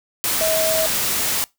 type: tone in noise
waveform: sine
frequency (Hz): 640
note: D#5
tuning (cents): +49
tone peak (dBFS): -19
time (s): 0.41-0.86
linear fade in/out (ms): 0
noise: white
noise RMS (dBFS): -21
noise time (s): 0.24-1.44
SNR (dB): -1
effects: noise-tail reverb RT60 0.2 s tail -23 dB re dry